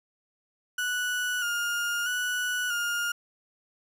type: tone with vibrato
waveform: 35% pulse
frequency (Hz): 1446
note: F#6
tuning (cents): -40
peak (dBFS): -25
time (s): 0.78-3.12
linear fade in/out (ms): 5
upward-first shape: square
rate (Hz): 0.78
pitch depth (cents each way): 36
effects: none